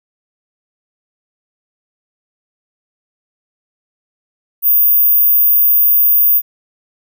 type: tone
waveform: sine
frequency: 14917 Hz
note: A#9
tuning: in tune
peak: -7 dBFS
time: 4.62-6.42 s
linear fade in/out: 50 ms
effects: none